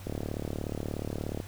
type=click train; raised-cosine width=2 ms; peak=-20 dBFS; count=50; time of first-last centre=0.07-1.402 s; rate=36.8 Hz; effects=added 96 Hz sine -42 dBFS peak until 1.47 s + pink hiss -50 dBFS RMS until 1.47 s